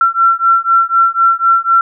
sine beating tone pair, 1353 / 1357 Hz, E6 / E6, +45 / +50 cents, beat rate 4 Hz, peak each -11 dBFS, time 0.01-1.81 s, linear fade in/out 2 ms, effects none

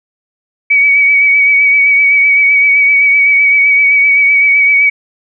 sine tone with vibrato, 2265 Hz, C#7, 37 cents sharp, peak -5 dBFS, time 0.7-4.9 s, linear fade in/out 10 ms, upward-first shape sine, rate 7.8 Hz, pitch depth 28 cents each way, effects none

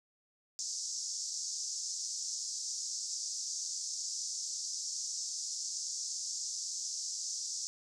pink band-pass noise, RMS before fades -39 dBFS, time 0.59-7.67 s, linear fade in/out 0 ms, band 5100 to 7300 Hz, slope 48 dB/octave, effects none

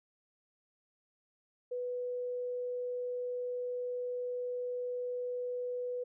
sine tone, 493.9 Hz, B4, in tune, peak -34 dBFS, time 1.71-6.04 s, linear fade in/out 10 ms, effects none

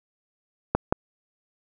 clicks, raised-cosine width 1 ms, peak -5 dBFS, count 2, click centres 0.75 / 0.925 s, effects none

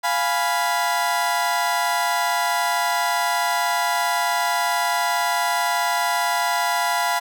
30% pulse chord, F diminished, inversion none, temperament equal, 698.5 / 830.6 / 987.8 Hz, F5 / Ab5 / Cb6, 0 / 0 / 0 cents, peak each -21 / -23 / -20 dBFS, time 0.03-7.2 s, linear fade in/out 20 ms, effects none

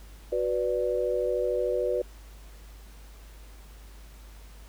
sine chord, B minor, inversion second, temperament equal, 370 / 493.9 / 587.3 Hz, F#4 / B4 / D5, 0 / 0 / 0 cents, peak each -30 / -27 / -30 dBFS, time 0.32-2.02 s, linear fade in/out 5 ms, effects added 51 Hz sine -45 dBFS peak until 4.68 s + pink hiss -55 dBFS RMS until 4.68 s

